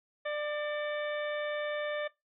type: harmonic tone with a mistuned harmonic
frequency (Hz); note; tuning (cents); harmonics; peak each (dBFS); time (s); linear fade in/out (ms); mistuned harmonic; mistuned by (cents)
595; D5; +22; 1 / 2 / 3 / 4 / 5 / 6; -33 / -42 / -39 / -45 / -52 / -48; 0.25-2.08; 10; 4; -57
effects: noise-tail reverb RT60 0.2 s tail -21 dB re dry